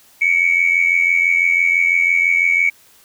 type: tone pair together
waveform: sine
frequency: 2210 / 2296 Hz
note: C#7 / D7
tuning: -6 / -40 cents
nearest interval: minor second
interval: 66 cents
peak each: -14 dBFS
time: 0.21-2.7 s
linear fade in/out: 10 ms
effects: tanh soft clip ceiling -5 dBFS + white hiss -50 dBFS RMS until 3.04 s